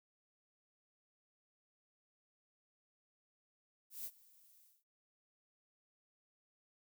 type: noise with ADSR envelope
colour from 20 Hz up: violet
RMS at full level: -43 dBFS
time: 3.9-4.84 s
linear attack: 150 ms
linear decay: 55 ms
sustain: -23 dB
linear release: 210 ms
effects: none